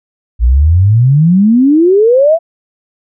sine exponential sweep, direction up, 55.1 to 686 Hz, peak -4 dBFS, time 0.39-2.39 s, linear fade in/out 50 ms, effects none

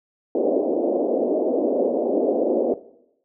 white band-pass noise, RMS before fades -21 dBFS, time 0.35-2.74 s, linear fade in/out 2 ms, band 250 to 620 Hz, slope 48 dB/octave, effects noise-tail reverb RT60 0.8 s tail -17 dB re dry

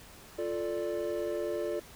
triangle chord, D minor, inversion first, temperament equal, 349.2 / 440 / 587.3 Hz, F4 / A4 / D5, 0 / 0 / 0 cents, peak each -33 / -34 / -33 dBFS, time 0.38-1.8 s, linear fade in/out 10 ms, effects pink hiss -52 dBFS RMS until 1.95 s

